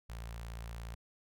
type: tone with notch filter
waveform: sawtooth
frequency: 57.1 Hz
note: A#1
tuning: 35 cents flat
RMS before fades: -44 dBFS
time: 0.09-0.95 s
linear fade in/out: 10 ms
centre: 300 Hz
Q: 0.56
effects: none